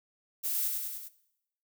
violet noise with echo, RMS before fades -32 dBFS, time 0.43-0.69 s, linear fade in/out 20 ms, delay 100 ms, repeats 4, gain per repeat -3 dB, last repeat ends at 1.09 s, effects noise-tail reverb RT60 0.8 s tail -18 dB re dry

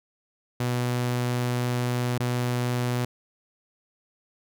sawtooth tone with dropouts, 122.9 Hz, B2, 8 cents flat, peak -20 dBFS, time 0.6-3.05 s, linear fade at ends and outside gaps 5 ms, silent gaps 2.181-2.2 s, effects none

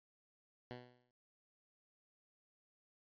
10% pulse tone with exponential decay, 123.47 Hz, B2, in tune, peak -36 dBFS, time 0.71-1.11 s, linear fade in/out 0 ms, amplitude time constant 86 ms, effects resampled to 11025 Hz

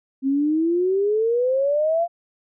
sine exponential sweep, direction up, 263.4 to 698.5 Hz, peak -17 dBFS, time 0.22-2.08 s, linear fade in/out 50 ms, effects none

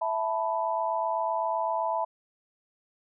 sine chord, E suspended fourth, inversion none, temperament equal, 659.3 / 880 / 987.8 Hz, E5 / A5 / B5, 0 / 0 / 0 cents, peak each -30 dBFS, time 0.01-2.05 s, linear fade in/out 10 ms, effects none

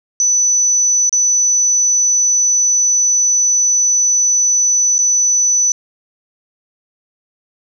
sine tone with dropouts, 5980 Hz, F#8, 17 cents sharp, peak -10 dBFS, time 0.2-5.72 s, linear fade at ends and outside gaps 1 ms, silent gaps 1.094-1.127 / 4.982-4.989 s, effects none

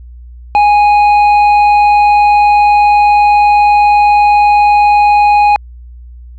sine tone with hard clipping, 828 Hz, G#5, 5 cents flat, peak -6 dBFS, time 0.55-5.56 s, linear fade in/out 0 ms, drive 7 dB, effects added 60 Hz sine -29 dBFS peak until 6.38 s + low-pass 4000 Hz 12 dB/octave

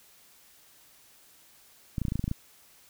clicks, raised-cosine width 5 ms, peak -17 dBFS, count 10, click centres 1.982 / 2.017 / 2.052 / 2.083 / 2.121 / 2.156 / 2.194 / 2.241 / 2.279 / 2.314 s, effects white hiss -58 dBFS RMS until 2.89 s

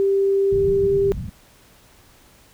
sine tone with pitch glide, 392.9 to 395.6 Hz, G4 to G4, +4 to +16 cents, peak -15 dBFS, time 0-1.12 s, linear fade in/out 0 ms, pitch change +12 cents, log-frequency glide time 0.37-0.93 s
white low-pass noise, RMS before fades -29 dBFS, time 0.51-1.3 s, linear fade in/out 10 ms, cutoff 190 Hz, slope 48 dB/octave
effects pink hiss -52 dBFS RMS until 2.53 s

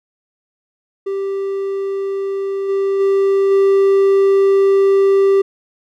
triangle tone with level steps, 392 Hz, G4, in tune, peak -16 / -12 / -9 / -7 dBFS, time 1.06-5.42 s, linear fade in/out 10 ms, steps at 2.68 / 2.99 / 3.5 s, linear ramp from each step 20 ms, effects none

